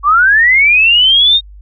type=linear sweep; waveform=sine; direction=up; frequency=1108.7 to 3729 Hz; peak=-5 dBFS; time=0.03-1.41 s; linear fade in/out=50 ms; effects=added 50 Hz sine -32 dBFS peak until 1.61 s